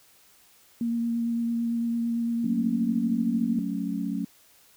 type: tone with vibrato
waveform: sine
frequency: 233.1 Hz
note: A#3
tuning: in tune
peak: -24 dBFS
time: 0.81-3.59 s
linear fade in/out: 2 ms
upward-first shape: triangle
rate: 8.9 Hz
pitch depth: 15 cents each way
type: chord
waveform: sine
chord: F# minor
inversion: none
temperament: equal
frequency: 185 / 220 / 277.2 Hz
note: F#3 / A3 / C#4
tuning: 0 / 0 / 0 cents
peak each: -31 dBFS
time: 2.44-4.25 s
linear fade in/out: 5 ms
effects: white hiss -58 dBFS RMS until 4.76 s